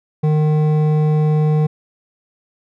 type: tone with hard clipping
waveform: sine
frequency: 153 Hz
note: D#3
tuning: 29 cents flat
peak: -14 dBFS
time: 0.23-1.67 s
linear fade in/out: 10 ms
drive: 10 dB
effects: none